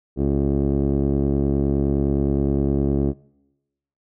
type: tone with low-pass filter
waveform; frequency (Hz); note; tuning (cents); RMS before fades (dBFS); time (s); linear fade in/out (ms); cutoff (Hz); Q
15% pulse; 69.7; C#2; +10; -20; 0.16-3.14; 50; 410; 4.9
effects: noise-tail reverb RT60 0.9 s tail -22 dB re dry